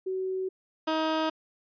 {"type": "tone pair in turn", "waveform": ["sine", "15% pulse"], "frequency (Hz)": [376.3, 316.4], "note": ["F#4", "D#4"], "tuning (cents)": [29, 29], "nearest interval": "minor third", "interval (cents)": 300, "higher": "first", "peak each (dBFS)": [-28, -19], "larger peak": "second", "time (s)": [[0.06, 0.49], [0.87, 1.3]], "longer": "neither", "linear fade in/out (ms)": 10, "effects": ["resampled to 11025 Hz"]}